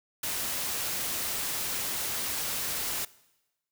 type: noise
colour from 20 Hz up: white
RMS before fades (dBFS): -32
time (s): 0.23-3.05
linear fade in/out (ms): 5
effects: noise-tail reverb RT60 1.0 s tail -21 dB re dry